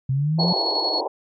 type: linear sweep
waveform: sine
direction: up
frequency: 128.9 to 180 Hz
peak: -18 dBFS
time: 0.09-0.53 s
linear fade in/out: 5 ms
type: band-pass noise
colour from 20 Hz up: white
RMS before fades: -26 dBFS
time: 0.38-1.08 s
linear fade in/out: 10 ms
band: 300 to 970 Hz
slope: 96 dB/octave
type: tone with tremolo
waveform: sine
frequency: 4353 Hz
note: C#8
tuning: 32 cents flat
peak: -20 dBFS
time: 0.39-1.01 s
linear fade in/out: 10 ms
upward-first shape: square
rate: 11 Hz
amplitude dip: 30%
effects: MP3 96 kbps